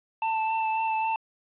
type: tone with vibrato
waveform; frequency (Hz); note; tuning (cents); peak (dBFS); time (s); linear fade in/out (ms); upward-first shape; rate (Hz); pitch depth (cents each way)
square; 886; A5; +12; -25; 0.22-1.16; 2; sine; 3.7; 15
effects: resampled to 8000 Hz + 9-bit